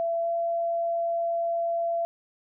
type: tone with pitch glide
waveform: sine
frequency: 672 to 677.1 Hz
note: E5 to E5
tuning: +33 to +46 cents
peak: -24 dBFS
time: 0-2.05 s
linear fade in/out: 0 ms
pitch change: +13 cents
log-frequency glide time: 0.21-0.28 s
effects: none